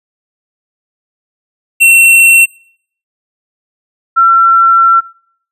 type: tone pair in turn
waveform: square / sine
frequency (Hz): 2714 / 1353.1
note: E7 / E6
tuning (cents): +50 / +45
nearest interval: octave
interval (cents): 1205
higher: first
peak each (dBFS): -3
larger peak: neither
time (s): 1.8-2.46 / 4.16-5.01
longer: second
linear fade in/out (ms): 20
effects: noise-tail reverb RT60 0.6 s tail -24 dB re dry + resampled to 32000 Hz